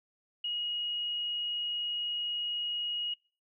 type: tone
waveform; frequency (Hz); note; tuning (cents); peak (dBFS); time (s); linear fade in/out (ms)
sine; 2889; F#7; -42; -31; 0.44-3.14; 5
effects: noise-tail reverb RT60 0.4 s tail -25 dB re dry